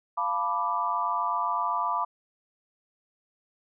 sine chord, B half-diminished seventh, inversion second, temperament equal, 698.5 / 880 / 987.8 / 1174.7 Hz, F5 / A5 / B5 / D6, 0 / 0 / 0 / 0 cents, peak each -34 / -34 / -28 / -29 dBFS, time 0.17-2.05 s, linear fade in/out 10 ms, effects none

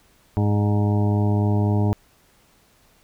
harmonic tone with a mistuned harmonic, 103.83 Hz, G#2, in tune, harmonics 1 / 2 / 3 / 4 / 6 / 7 / 8 / 9, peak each -18 / -24 / -28 / -30 / -34 / -35 / -36 / -37 dBFS, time 0.37-1.93 s, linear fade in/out 0 ms, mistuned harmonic 6, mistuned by -51 cents, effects pink hiss -58 dBFS RMS until 3.03 s

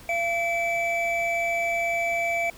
triangle tone pair together, 682 / 2309 Hz, F5 / D7, -41 / -30 cents, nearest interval octave + major sixth, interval 2111 cents, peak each -24 dBFS, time 0.09-2.5 s, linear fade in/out 2 ms, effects pink hiss -48 dBFS RMS until 2.57 s

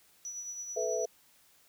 sine tone with tremolo, 5900 Hz, F#8, 6 cents flat, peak -36 dBFS, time 0.25-1.05 s, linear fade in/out 0 ms, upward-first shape triangle, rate 9.2 Hz, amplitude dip 50%
sine chord, A suspended second, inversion none, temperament equal with one note detuned, 435.2 / 493.9 / 659.3 Hz, A4 / B4 / E5, -19 / 0 / 0 cents, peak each -34 dBFS, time 0.76-1.06 s, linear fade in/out 10 ms
effects white hiss -64 dBFS RMS until 1.68 s

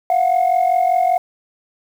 sine tone pair together, 686.9 / 732 Hz, F5 / F#5, -29 / -19 cents, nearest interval minor second, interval 110 cents, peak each -15 / -13 dBFS, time 0.1-1.18 s, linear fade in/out 2 ms, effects tanh soft clip ceiling -9 dBFS + 7-bit

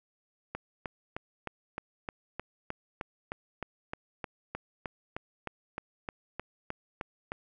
click train, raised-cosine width 0.5 ms, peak -20 dBFS, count 23, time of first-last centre 0.55-7.319 s, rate 3.25 Hz, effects none

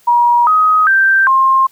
sine tone with pitch steps, 956 / 1259 / 1568 / 1062 Hz, A#5 / D#6 / G6 / C6, +43 / +20 / 0 / +25 cents, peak -7 dBFS, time 0.07-1.67 s, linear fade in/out 10 ms, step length 400 ms, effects white hiss -50 dBFS RMS until 1.71 s

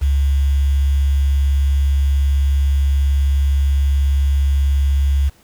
sine tone with quantisation, 69.4 Hz, C#2, 3 cents sharp, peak -12 dBFS, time 0.01-5.3 s, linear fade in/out 20 ms, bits 6, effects pink hiss -52 dBFS RMS until 5.43 s

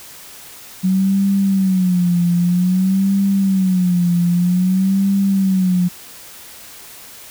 sine tone with vibrato, 185 Hz, F#3, in tune, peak -12 dBFS, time 0.83-5.89 s, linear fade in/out 20 ms, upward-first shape sine, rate 0.52 Hz, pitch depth 110 cents each way, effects white hiss -38 dBFS RMS until 7.3 s

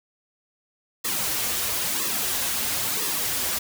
white noise with flanger, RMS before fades -26 dBFS, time 1.04-3.59 s, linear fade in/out 10 ms, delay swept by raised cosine 1.3 to 7.1 ms, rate 1 Hz, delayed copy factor -0.8, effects none

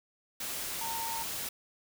sine tone in noise, 911 Hz, A#5, 40 cents flat, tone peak -36 dBFS, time 0.81-1.23 s, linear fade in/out 5 ms, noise white, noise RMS -37 dBFS, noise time 0.4-1.49 s, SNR -2 dB, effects none

